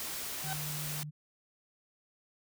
white noise, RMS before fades -39 dBFS, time 0-1.03 s, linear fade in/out 0 ms
30% pulse tone with exponential growth, 765 Hz, G5, 42 cents flat, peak -31 dBFS, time 0.32-0.53 s, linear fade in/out 0 ms, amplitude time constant 45 ms
sine tone, 150 Hz, D3, 37 cents sharp, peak -39 dBFS, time 0.43-1.11 s, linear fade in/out 20 ms
effects none

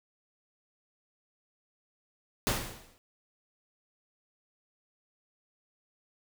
pink noise with exponential decay, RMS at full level -26 dBFS, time 2.47-2.98 s, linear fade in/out 0 ms, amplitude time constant 110 ms, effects none

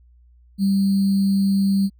sine tone with sample-and-hold, 196 Hz, G3, in tune, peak -15 dBFS, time 0.58-1.9 s, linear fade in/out 50 ms, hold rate 4410 Hz, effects added 60 Hz sine -49 dBFS peak until 1.99 s

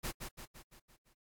pink noise with echo, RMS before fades -38 dBFS, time 0.03-0.12 s, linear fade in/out 20 ms, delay 170 ms, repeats 6, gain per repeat -5 dB, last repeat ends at 1.14 s, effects AAC 64 kbps

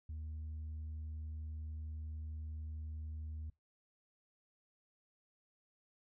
sine tone, 77.78 Hz, D#2, in tune, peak -39 dBFS, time 0.09-3.5 s, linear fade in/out 5 ms, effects noise-tail reverb RT60 0.2 s tail -26 dB re dry + tanh soft clip ceiling -40 dBFS

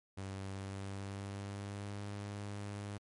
sawtooth tone with pitch glide, 96.9 to 101.89 Hz, G2 to G#2, -20 to -33 cents, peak -37 dBFS, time 0.17-2.98 s, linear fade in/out 10 ms, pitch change +87 cents, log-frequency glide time 0.49-2.05 s, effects MP3 48 kbps

